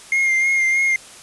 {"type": "tone with vibrato", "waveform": "triangle", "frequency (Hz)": 2124, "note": "C7", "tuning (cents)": 25, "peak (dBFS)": -13, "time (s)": [0.12, 0.96], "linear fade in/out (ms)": 2, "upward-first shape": "sine", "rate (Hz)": 3.2, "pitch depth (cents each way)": 26, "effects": ["white hiss -41 dBFS RMS until 1.22 s", "resampled to 24000 Hz"]}